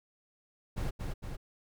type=noise with echo; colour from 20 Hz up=brown; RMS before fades=-33 dBFS; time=0.76-0.91 s; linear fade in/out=20 ms; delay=230 ms; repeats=2; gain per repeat=-3 dB; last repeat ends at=1.37 s; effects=none